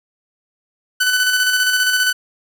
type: tone with tremolo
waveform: sawtooth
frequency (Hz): 1500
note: F#6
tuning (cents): +23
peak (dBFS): -9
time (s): 1-2.13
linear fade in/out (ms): 10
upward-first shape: square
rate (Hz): 15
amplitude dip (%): 35
effects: none